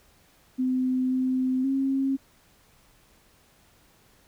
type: tone with pitch steps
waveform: sine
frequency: 256.4 / 257.9 / 269.7 Hz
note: C4 / C4 / C#4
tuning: -35 / -25 / -47 cents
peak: -22 dBFS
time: 0.58-2.17 s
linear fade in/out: 20 ms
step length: 530 ms
effects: pink hiss -60 dBFS RMS until 4.27 s